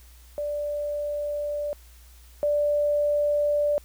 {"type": "tone pair in turn", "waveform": "sine", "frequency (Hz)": [587, 587], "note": ["D5", "D5"], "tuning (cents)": [-1, -1], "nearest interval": "unison", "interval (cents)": 0, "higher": "neither", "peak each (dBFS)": [-26, -20], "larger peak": "second", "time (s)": [[0.38, 1.73], [2.43, 3.78]], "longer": "neither", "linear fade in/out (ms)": 0, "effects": ["added 60 Hz sine -48 dBFS peak until 3.84 s", "white hiss -56 dBFS RMS until 3.84 s"]}